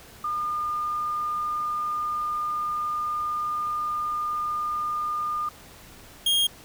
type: tone pair in turn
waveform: sine / 45% pulse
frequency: 1212 / 3244 Hz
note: D#6 / G#7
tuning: -46 / -41 cents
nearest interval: octave + perfect fourth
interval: 1705 cents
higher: second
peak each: -25 / -19 dBFS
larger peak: second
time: 0.24-5.49 / 6.26-6.47 s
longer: first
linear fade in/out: 5 ms
effects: pink hiss -48 dBFS RMS until 6.64 s